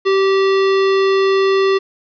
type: tone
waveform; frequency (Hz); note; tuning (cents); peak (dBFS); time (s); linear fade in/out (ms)
square; 387.9; G4; -18; -12; 0.05-1.79; 20
effects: resampled to 11025 Hz + 7-bit